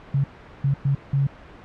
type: tone bursts at uneven times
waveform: sine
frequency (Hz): 138.59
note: C#3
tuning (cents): 0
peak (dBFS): -17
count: 4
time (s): 0.14-0.24 / 0.64-0.74 / 0.85-0.95 / 1.13-1.27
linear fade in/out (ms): 5
effects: pink hiss -44 dBFS RMS until 1.64 s + low-pass 2000 Hz 12 dB/octave